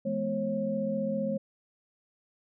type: tone cluster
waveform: sine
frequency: 167.4 / 212.3 / 247.5 / 542 Hz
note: E3 / G#3 / B3 / C#5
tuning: +27 / +38 / +4 / -39 cents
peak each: -39 / -31 / -37 / -31 dBFS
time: 0.05-1.38 s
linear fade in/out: 10 ms
effects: none